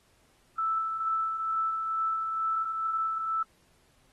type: tone with tremolo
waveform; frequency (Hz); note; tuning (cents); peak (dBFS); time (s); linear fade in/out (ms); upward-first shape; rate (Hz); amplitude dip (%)
sine; 1318.5; E6; 0; -25; 0.58-3.43; 5; sine; 2.2; 40
effects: pink hiss -66 dBFS RMS until 4.12 s + AAC 32 kbps